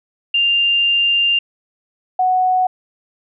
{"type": "tone pair in turn", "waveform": "sine", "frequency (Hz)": [2794, 740], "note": ["F7", "F#5"], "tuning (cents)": [0, 0], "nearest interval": "octave + major seventh", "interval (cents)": 2300, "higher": "first", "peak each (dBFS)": -12, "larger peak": "neither", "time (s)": [[0.34, 1.39], [2.19, 2.67]], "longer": "first", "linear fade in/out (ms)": 5, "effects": []}